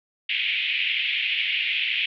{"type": "band-pass noise", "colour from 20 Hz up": "pink", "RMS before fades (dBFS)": -25, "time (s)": [0.29, 2.06], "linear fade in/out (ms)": 5, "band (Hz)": [2200, 3200], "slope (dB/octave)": 48, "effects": []}